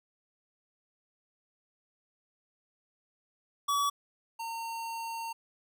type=tone pair in turn; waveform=square; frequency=1139 / 914.3 Hz; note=C#6 / A#5; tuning=+47 / -34 cents; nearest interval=major third; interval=381 cents; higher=first; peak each=-27 / -36 dBFS; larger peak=first; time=3.68-3.9 / 4.39-5.33 s; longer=second; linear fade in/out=10 ms; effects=none